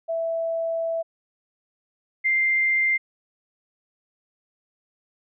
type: tone pair in turn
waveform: sine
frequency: 660 / 2095 Hz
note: E5 / C7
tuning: +2 / +2 cents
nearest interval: octave + minor sixth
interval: 2000 cents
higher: second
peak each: -23 / -18 dBFS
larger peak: second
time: 0.08-1.03 / 2.24-2.98 s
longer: first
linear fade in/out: 20 ms
effects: none